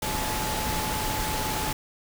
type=tone in noise; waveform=sine; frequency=862 Hz; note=A5; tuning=36 cents flat; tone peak=-32 dBFS; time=0.02-1.73 s; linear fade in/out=5 ms; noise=pink; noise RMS=-29 dBFS; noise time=0.02-1.73 s; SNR=-6 dB; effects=none